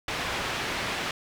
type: low-pass noise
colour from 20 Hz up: white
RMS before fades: -31 dBFS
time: 0.08-1.11 s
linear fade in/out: 2 ms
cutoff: 2800 Hz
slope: 12 dB/octave
effects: none